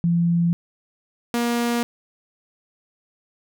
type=tone pair in turn; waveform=sine / sawtooth; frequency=170.6 / 237.4 Hz; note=F3 / A#3; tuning=-40 / +32 cents; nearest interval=tritone; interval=572 cents; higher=second; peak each=-16 dBFS; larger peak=neither; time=0.04-0.53 / 1.34-1.83 s; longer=neither; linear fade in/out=0 ms; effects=none